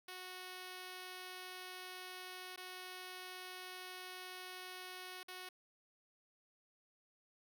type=tone with dropouts; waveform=5% pulse; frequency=367.8 Hz; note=F#4; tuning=10 cents flat; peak=-36 dBFS; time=0.08-5.49 s; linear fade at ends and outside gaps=5 ms; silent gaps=2.562-2.575 / 5.232-5.282 s; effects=none